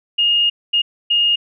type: tone bursts at uneven times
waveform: sine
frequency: 2846 Hz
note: F7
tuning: 32 cents sharp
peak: -12 dBFS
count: 3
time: 0.18-0.5 / 0.73-0.82 / 1.1-1.36 s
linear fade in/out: 10 ms
effects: none